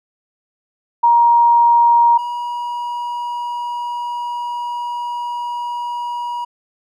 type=tone pair in turn; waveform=sine / triangle; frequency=943 / 961.1 Hz; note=A#5 / B5; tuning=+20 / -47 cents; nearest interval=unison; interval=33 cents; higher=second; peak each=-8 / -19 dBFS; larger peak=first; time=1.03-2.18 / 2.18-6.45 s; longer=second; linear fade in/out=10 ms; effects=none